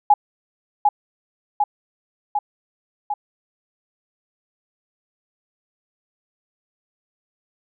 sine tone with echo, 830.6 Hz, G#5, in tune, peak -8 dBFS, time 0.1-0.14 s, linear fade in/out 5 ms, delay 750 ms, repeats 4, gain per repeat -3 dB, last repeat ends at 3.14 s, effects none

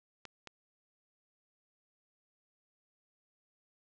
clicks, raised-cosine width 0.2 ms, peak -28 dBFS, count 2, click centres 0.253 / 0.473 s, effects low-pass 7000 Hz 12 dB/octave

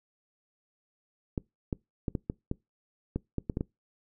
clicks, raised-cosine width 3 ms, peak -17 dBFS, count 11, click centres 1.378 / 1.728 / 2.082 / 2.152 / 2.299 / 2.514 / 3.16 / 3.383 / 3.498 / 3.571 / 3.609 s, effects noise-tail reverb RT60 0.2 s tail -24 dB re dry

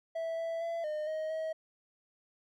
triangle tone with pitch steps, 657 / 661 / 671 / 609 / 627 / 637 Hz, E5 / E5 / E5 / D#5 / D#5 / D#5, -6 / +5 / +31 / -37 / +13 / +41 cents, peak -31 dBFS, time 0.15-1.53 s, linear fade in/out 10 ms, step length 230 ms, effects none

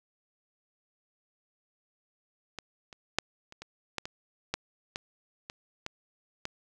clicks, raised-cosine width 0.2 ms, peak -21 / -29 / -7 / -30 / -25 / -14 / -20 / -12 / -17 / -22 / -18 / -17 dBFS, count 12, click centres 2.587 / 2.928 / 3.186 / 3.524 / 3.62 / 3.983 / 4.055 / 4.54 / 4.959 / 5.499 / 5.864 / 6.454 s, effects none

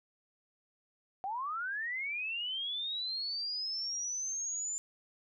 sine linear sweep, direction up, 740 to 7160 Hz, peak -34 dBFS, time 1.24-4.78 s, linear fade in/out 0 ms, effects none

